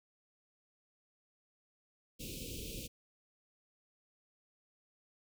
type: band-stop noise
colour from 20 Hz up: pink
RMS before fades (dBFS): -44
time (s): 2.19-2.88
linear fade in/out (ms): 20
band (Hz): 550 to 2400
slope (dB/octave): 96
effects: none